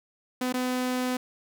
sawtooth tone with dropouts, 252.4 Hz, B3, 38 cents sharp, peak -22 dBFS, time 0.41-1.17 s, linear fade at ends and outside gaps 5 ms, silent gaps 0.526-0.539 s, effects none

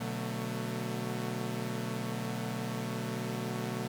sawtooth chord, B minor seventh, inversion none, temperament equal with one note detuned, 123.47 / 146.83 / 185 / 223.2 Hz, B2 / D3 / F#3 / A3, 0 / 0 / 0 / +25 cents, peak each -34 / -39 / -36 / -34 dBFS, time 0-3.88 s, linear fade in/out 10 ms, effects none

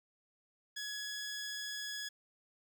15% pulse tone, 1682 Hz, G#6, 22 cents sharp, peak -33 dBFS, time 0.76-2.09 s, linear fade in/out 10 ms, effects none

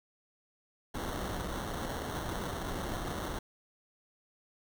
pink noise with sample-and-hold, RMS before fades -37 dBFS, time 0.94-3.39 s, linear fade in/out 5 ms, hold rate 2450 Hz, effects none

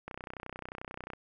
click train, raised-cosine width 0.5 ms, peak -25 dBFS, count 34, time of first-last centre 0.08-1.134 s, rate 31.3 Hz, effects none

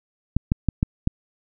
clicks, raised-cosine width 5 ms, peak -6 dBFS, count 5, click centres 0.366 / 0.519 / 0.687 / 0.829 / 1.074 s, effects none

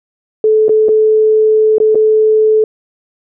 sine tone with dropouts, 433.9 Hz, A4, 24 cents flat, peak -6 dBFS, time 0.44-2.64 s, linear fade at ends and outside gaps 2 ms, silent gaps 0.683-0.693 / 0.885-0.89 / 1.783-1.801 / 1.947-1.954 s, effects none

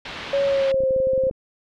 white low-pass noise, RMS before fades -34 dBFS, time 0.05-0.72 s, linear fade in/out 5 ms, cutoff 3600 Hz, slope 24 dB/octave
sine tone with pitch glide, 557 to 526.3 Hz, C#5 to C5, +8 to +10 cents, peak -17 dBFS, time 0.33-1.3 s, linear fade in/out 5 ms, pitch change -98 cents, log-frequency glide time 0.45-0.88 s
clicks, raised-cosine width 3 ms, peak -22 dBFS, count 12, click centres 0.743 / 0.805 / 0.836 / 0.908 / 0.963 / 1.002 / 1.071 / 1.134 / 1.178 / 1.237 / 1.269 / 1.311 s
effects none

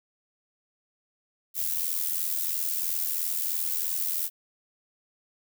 violet noise with amplitude modulation, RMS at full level -26 dBFS, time 1.54-4.3 s, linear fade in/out 50 ms, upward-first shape sine, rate 83 Hz, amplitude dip 65%, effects none

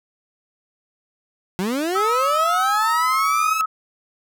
30% pulse linear sweep, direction up, 174.61 to 1318.5 Hz, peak -18 dBFS, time 1.59-3.61 s, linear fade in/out 0 ms
sine tone with vibrato, 1289 Hz, E6, 39 cents flat, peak -18 dBFS, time 1.95-3.66 s, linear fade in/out 10 ms, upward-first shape sine, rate 5.8 Hz, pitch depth 9 cents each way
effects none

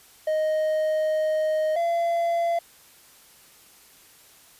triangle tone pair in turn, 622.3 / 680.6 Hz, D#5 / F5, 0 / -45 cents, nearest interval major second, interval 155 cents, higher second, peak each -19 dBFS, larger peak neither, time 0.27-1.76 / 1.76-2.59 s, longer first, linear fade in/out 5 ms, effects white hiss -53 dBFS RMS until 4.59 s + resampled to 32000 Hz

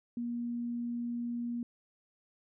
sine tone, 238.1 Hz, A#3, 37 cents sharp, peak -33 dBFS, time 0.17-1.63 s, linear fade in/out 2 ms, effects none

